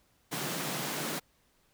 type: high-pass noise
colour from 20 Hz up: pink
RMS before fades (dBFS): -35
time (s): 0.31-1.2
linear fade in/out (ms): 20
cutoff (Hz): 130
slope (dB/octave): 96
effects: pink hiss -69 dBFS RMS until 1.73 s